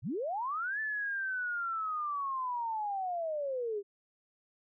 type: linear two-way sweep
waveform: sine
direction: up then down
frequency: 84.1 to 1760 to 390.4 Hz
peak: -32 dBFS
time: 0.02-3.83 s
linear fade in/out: 50 ms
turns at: 0.8 s
effects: none